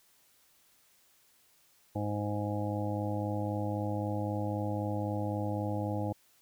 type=harmonic tone; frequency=103.83 Hz; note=G#2; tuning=in tune; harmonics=1 / 2 / 3 / 5 / 6 / 7 / 8; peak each=-34 / -39 / -37 / -39 / -43 / -45 / -41 dBFS; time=1.95-6.13 s; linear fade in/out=10 ms; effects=white hiss -66 dBFS RMS until 6.41 s